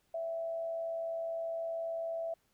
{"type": "tone with frequency modulation", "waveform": "sine", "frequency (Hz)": 662, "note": "E5", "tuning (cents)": 7, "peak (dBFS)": -34, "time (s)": [0.14, 2.34], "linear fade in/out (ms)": 5, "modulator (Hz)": 99, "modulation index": 0.24, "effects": ["pink hiss -74 dBFS RMS until 2.53 s"]}